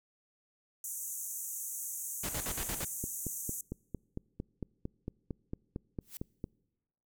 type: band-pass noise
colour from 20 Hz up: pink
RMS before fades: -40 dBFS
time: 0.84-3.61 s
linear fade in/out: 2 ms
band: 6200 to 16000 Hz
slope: 96 dB/octave
type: noise with tremolo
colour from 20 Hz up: pink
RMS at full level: -37 dBFS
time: 2.23-2.85 s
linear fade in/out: 10 ms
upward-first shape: square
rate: 8.7 Hz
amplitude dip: 75%
type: click train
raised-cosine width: 3 ms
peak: -24 dBFS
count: 16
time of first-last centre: 3.04-6.441 s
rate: 4.41 Hz
type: noise with exponential growth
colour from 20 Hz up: blue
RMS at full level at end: -40 dBFS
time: 6.01-6.17 s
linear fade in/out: 1 ms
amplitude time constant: 33 ms
effects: noise-tail reverb RT60 1.0 s tail -26 dB re dry